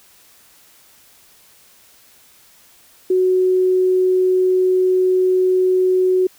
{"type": "tone", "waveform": "sine", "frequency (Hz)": 370, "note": "F#4", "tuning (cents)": 0, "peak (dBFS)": -12, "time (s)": [3.1, 6.27], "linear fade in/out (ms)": 5, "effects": ["white hiss -50 dBFS RMS until 6.38 s"]}